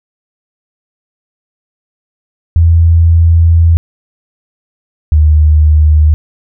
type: tone pair in turn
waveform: sine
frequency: 83.3 / 76.51 Hz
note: E2 / D#2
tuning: +19 / -29 cents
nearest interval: minor second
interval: 148 cents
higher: first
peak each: -3 dBFS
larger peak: neither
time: 2.56-3.77 / 5.12-6.14 s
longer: first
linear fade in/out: 0 ms
effects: none